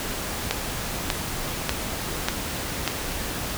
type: click train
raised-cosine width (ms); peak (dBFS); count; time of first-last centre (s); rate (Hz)
0.2; -4; 5; 0.51-2.877; 1.69
effects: pink hiss -30 dBFS RMS until 3.57 s